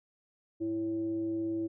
sine tone with frequency modulation, 330.3 Hz, E4, 4 cents sharp, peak -30 dBFS, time 0.6-1.68 s, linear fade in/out 20 ms, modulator 226 Hz, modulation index 0.3, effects none

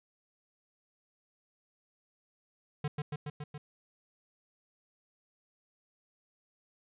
square tone with echo, 148.1 Hz, D3, 15 cents sharp, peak -31 dBFS, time 2.84-2.88 s, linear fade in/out 5 ms, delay 140 ms, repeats 5, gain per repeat -2 dB, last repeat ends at 3.58 s, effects resampled to 8000 Hz + 12-bit

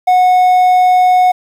triangle tone, 732 Hz, F#5, 19 cents flat, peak -4 dBFS, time 0.07-1.32 s, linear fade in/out 10 ms, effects 7-bit

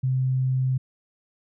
sine tone, 130 Hz, C3, 11 cents flat, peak -20 dBFS, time 0.03-0.78 s, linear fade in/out 10 ms, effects none

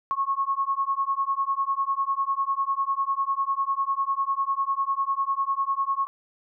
sine beating tone pair, 1090 / 1100 Hz, C#6 / C#6, -29 / -14 cents, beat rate 10 Hz, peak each -26 dBFS, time 0.11-6.07 s, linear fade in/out 0 ms, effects none

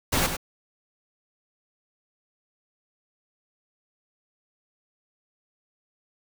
pink noise with echo, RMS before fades -23 dBFS, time 0.12-0.27 s, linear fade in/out 10 ms, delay 99 ms, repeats 1, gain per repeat -7 dB, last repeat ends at 0.369 s, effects none

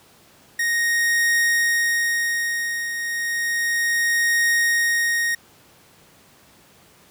45% pulse tone with tremolo, 1864.7 Hz, A#6, in tune, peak -16 dBFS, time 0.59-5.35 s, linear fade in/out 5 ms, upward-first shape triangle, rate 0.32 Hz, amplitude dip 65%, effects pink hiss -52 dBFS RMS until 7.1 s + high-pass 100 Hz 12 dB/octave

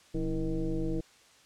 sine tone with frequency modulation, 174.61 Hz, F3, in tune, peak -28 dBFS, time 0.14-1.01 s, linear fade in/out 10 ms, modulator 150 Hz, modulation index 1.8, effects white hiss -59 dBFS RMS until 1.45 s + low-pass 7000 Hz 12 dB/octave

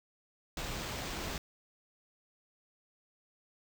pink noise with sample-and-hold, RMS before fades -39 dBFS, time 0.57-1.38 s, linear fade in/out 2 ms, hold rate 11025 Hz, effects none

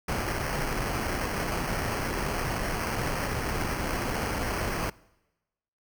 pink noise with sample-and-hold, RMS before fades -30 dBFS, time 0.08-4.9 s, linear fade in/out 5 ms, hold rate 3675 Hz, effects noise-tail reverb RT60 1.0 s tail -23 dB re dry

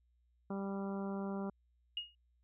harmonic tone, 196.7 Hz, G3, 6 cents sharp, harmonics 1 / 2 / 3 / 4 / 5 / 6 / 7, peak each -38 / -44 / -48 / -50 / -52 / -54 / -55 dBFS, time 0.5-1.5 s, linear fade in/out 5 ms
sine tone with exponential decay, 2865 Hz, F7, 44 cents sharp, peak -33 dBFS, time 1.97-2.15 s, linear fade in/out 2 ms, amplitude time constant 39 ms
effects added 60 Hz sine -70 dBFS peak until 2.43 s

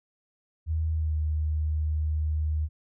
sine tone with pitch glide, 79.6 to 77.02 Hz, D#2 to D#2, +40 to -17 cents, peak -24 dBFS, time 0.66-2.69 s, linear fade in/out 50 ms, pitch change -57 cents, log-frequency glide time 0.92-1.16 s, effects none

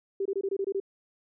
sine tone bursts, 392 Hz, G4, in tune, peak -26 dBFS, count 8, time 0.2-0.801 s, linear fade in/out 5 ms, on 55 ms, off 23 ms, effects none

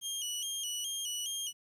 20% pulse tone with vibrato, 3077 Hz, G7, 33 cents flat, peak -29 dBFS, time 0.01-1.53 s, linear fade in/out 50 ms, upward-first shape square, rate 2.4 Hz, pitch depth 76 cents each way, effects 11-bit

